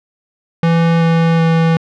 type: tone with pitch steps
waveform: square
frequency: 166.6 / 165.35 / 164.12 Hz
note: E3 / E3 / E3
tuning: +19 / +6 / -7 cents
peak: -10 dBFS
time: 0.63-1.77 s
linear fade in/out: 2 ms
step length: 380 ms
effects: low-pass 3000 Hz 12 dB/octave